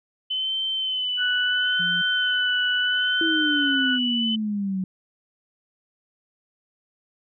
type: tone with vibrato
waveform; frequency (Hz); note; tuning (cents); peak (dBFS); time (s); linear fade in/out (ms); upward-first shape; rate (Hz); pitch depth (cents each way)
sine; 3031; F#7; +41; -23; 0.3-4.36; 10; sine; 0.74; 42
type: tone with pitch glide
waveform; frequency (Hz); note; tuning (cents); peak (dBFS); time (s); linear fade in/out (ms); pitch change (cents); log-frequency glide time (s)
sine; 1485 to 1475.6; F#6 to F#6; +6 to -5; -22; 1.17-3.99; 50; -11; 3.22-3.52
type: tone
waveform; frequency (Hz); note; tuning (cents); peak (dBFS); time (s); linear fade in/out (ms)
sine; 174.61; F3; 0; -32; 1.79-2.02; 10
type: exponential sweep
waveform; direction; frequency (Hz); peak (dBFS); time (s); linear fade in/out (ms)
sine; down; 331.5 to 185; -23; 3.21-4.84; 2
effects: none